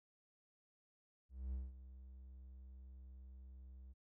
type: tone with ADSR envelope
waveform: triangle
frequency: 64.4 Hz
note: C2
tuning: 27 cents flat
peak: -37 dBFS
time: 1.29-3.94 s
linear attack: 240 ms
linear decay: 190 ms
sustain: -14 dB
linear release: 25 ms
effects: none